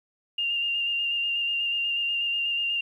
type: tone with vibrato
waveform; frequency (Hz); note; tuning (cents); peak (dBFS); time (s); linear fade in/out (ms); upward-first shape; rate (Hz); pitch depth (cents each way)
sine; 2800; F7; +4; -24; 0.38-2.81; 5; square; 8.2; 16
effects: 10-bit